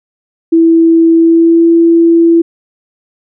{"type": "tone with pitch glide", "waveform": "sine", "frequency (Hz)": [329.6, 334.4], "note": ["E4", "E4"], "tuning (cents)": [0, 25], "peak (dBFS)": -3, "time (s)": [0.52, 2.42], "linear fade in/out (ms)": 10, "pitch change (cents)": 25, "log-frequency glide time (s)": [1.15, 1.68], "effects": []}